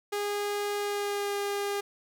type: tone with pitch glide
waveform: sawtooth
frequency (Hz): 410 to 404.4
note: G#4 to G#4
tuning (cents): -22 to -46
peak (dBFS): -25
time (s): 0.12-1.81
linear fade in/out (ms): 10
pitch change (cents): -24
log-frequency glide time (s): 0.78-1.36
effects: none